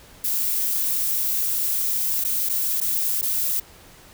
violet noise with dropouts, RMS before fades -23 dBFS, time 0.24-3.6 s, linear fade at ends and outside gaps 5 ms, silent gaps 2.24-2.247 / 2.49-2.495 / 2.804-2.812 / 3.214-3.226 s, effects pink hiss -48 dBFS RMS until 4.13 s

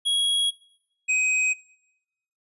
square tone pair in turn, 3315 / 2519 Hz, G#7 / D#7, -4 / +21 cents, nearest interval perfect fourth, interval 475 cents, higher first, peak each -21 / -20 dBFS, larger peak second, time 0.05-0.51 / 1.08-1.54 s, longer neither, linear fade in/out 20 ms, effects noise-tail reverb RT60 0.9 s tail -24 dB re dry + resampled to 24000 Hz

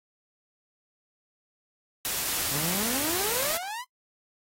white noise, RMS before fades -29 dBFS, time 2.05-3.57 s, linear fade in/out 0 ms
sawtooth exponential sweep, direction up, 130 to 1046.5 Hz, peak -29 dBFS, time 2.5-3.85 s, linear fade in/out 50 ms
effects noise-tail reverb RT60 0.1 s tail -23 dB re dry + AAC 48 kbps

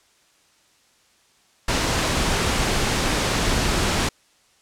pink noise, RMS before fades -21 dBFS, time 1.68-4.09 s, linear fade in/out 5 ms, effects white hiss -59 dBFS RMS until 4.61 s + low-pass 8000 Hz 12 dB/octave

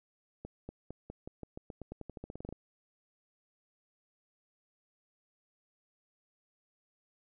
accelerating click train, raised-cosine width 2 ms, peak -29 dBFS, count 20, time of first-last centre 0.45-2.526 s, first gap 240 ms, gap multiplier 0.9, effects none

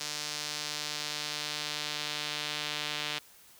sawtooth tone with band-pass filter sweep, 149.5 Hz, D3, 31 cents sharp, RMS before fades -36 dBFS, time 0-3.19 s, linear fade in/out 10 ms, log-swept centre 5300 to 3400 Hz, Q 1.6, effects white hiss -57 dBFS RMS until 3.59 s

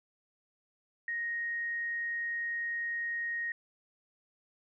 sine tone, 1870 Hz, A#6, 5 cents sharp, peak -32 dBFS, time 1.08-3.52 s, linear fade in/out 2 ms, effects none

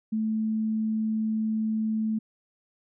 sine tone, 218.8 Hz, A3, 9 cents flat, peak -24 dBFS, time 0.12-2.19 s, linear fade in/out 10 ms, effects none

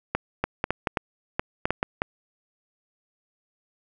clicks, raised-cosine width 0.5 ms, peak -8 dBFS, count 11, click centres 0.15 / 0.44 / 0.641 / 0.706 / 0.872 / 0.972 / 1.395 / 1.655 / 1.706 / 1.829 / 2.019 s, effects none

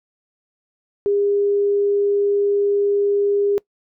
sine tone, 404.9 Hz, G#4, 44 cents flat, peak -15 dBFS, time 1.06-3.58 s, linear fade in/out 0 ms, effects noise-tail reverb RT60 0.1 s tail -23 dB re dry

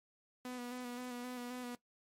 sawtooth tone with vibrato, 246.9 Hz, B3, in tune, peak -38 dBFS, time 0.45-1.75 s, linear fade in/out 2 ms, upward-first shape square, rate 3.8 Hz, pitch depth 23 cents each way, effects noise-tail reverb RT60 0.1 s tail -17 dB re dry + MP3 64 kbps

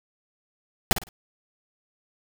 pink noise with echo, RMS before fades -17 dBFS, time 0.91-0.93 s, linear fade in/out 0 ms, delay 53 ms, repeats 3, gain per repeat -11 dB, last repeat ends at 1.089 s, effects none

